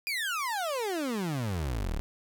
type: exponential sweep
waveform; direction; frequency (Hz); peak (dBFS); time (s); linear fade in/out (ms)
30% pulse; down; 2468 to 33; -27; 0.07-2; 0
effects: none